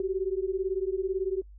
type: beating tone pair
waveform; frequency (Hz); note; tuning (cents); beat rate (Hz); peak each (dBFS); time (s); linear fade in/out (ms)
sine; 371.9 / 389.9; F#4 / G4; +9 / -9; 18; -29 / -30; 0-1.42; 2
effects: noise-tail reverb RT60 0.1 s tail -24 dB re dry + added 50 Hz sine -46 dBFS peak until 1.58 s